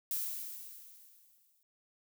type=noise with exponential decay; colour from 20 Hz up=violet; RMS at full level=-34 dBFS; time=0.11-1.63 s; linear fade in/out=1 ms; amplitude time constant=330 ms; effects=none